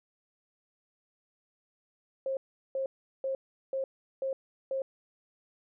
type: tone bursts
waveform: sine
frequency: 535 Hz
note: C5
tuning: 38 cents sharp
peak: -29 dBFS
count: 6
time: 2.26-4.82 s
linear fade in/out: 2 ms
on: 110 ms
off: 380 ms
effects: none